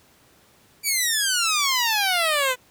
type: exponential sweep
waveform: 10% pulse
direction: down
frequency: 2349 to 493.9 Hz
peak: -11 dBFS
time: 0.83-2.56 s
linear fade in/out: 50 ms
effects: pink hiss -56 dBFS RMS until 2.7 s + high-pass 80 Hz 12 dB/octave